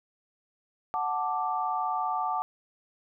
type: chord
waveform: sine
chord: D major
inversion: first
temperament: equal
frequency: 740 / 880 / 1174.7 Hz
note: F#5 / A5 / D6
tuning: 0 / 0 / 0 cents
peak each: -31 dBFS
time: 0.94-2.42 s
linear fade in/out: 0 ms
effects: none